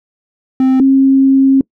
triangle / sine tone pair in turn, 261.6 / 269 Hz, C4 / C4, 0 / +48 cents, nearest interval unison, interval 48 cents, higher second, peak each -5 dBFS, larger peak neither, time 0.6-0.8 / 0.8-1.61 s, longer second, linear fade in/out 2 ms, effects noise-tail reverb RT60 0.1 s tail -24 dB re dry

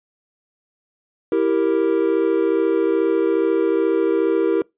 triangle chord, E diminished, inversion none, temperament equal, 329.6 / 392 / 466.2 Hz, E4 / G4 / Bb4, 0 / 0 / 0 cents, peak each -18 dBFS, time 1.32-4.62 s, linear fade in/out 2 ms, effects noise-tail reverb RT60 0.2 s tail -25 dB re dry + resampled to 8000 Hz

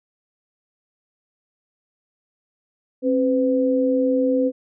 sine tone pair together, 267.5 / 505 Hz, C4 / B4, +38 / +39 cents, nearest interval major seventh, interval 1101 cents, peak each -19 dBFS, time 3.02-4.52 s, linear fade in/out 50 ms, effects none

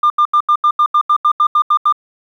sine tone bursts, 1200 Hz, D6, 37 cents sharp, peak -6 dBFS, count 13, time 0.03-1.925 s, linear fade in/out 5 ms, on 71 ms, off 81 ms, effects tanh soft clip ceiling -6 dBFS + 8-bit

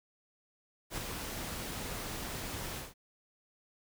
pink noise with ADSR envelope, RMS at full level -36 dBFS, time 0.9-2.94 s, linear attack 71 ms, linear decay 13 ms, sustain -4 dB, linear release 170 ms, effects none

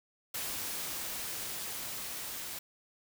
white noise with level ramp, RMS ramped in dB -37 to -41 dBFS, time 0.34-2.59 s, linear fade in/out 5 ms, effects none

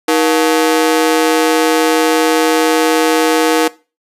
sawtooth ring-modulated tone, 397.3 Hz, G4, 23 cents sharp, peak -3 dBFS, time 0.08-3.68 s, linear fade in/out 5 ms, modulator 80.8 Hz, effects noise-tail reverb RT60 0.3 s tail -19 dB re dry + resampled to 32000 Hz

